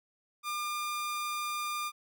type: tone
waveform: sawtooth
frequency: 1202 Hz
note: D6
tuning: 40 cents sharp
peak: -29 dBFS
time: 0.43-1.92 s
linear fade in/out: 50 ms
effects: none